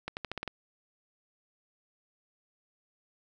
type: accelerating click train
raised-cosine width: 0.3 ms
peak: -19 dBFS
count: 7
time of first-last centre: 0.08-0.477 s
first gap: 89 ms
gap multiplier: 0.88
effects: none